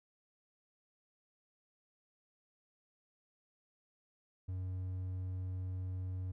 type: tone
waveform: triangle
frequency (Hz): 92.5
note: F#2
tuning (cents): 0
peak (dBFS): -35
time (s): 4.48-6.32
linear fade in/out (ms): 10
effects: none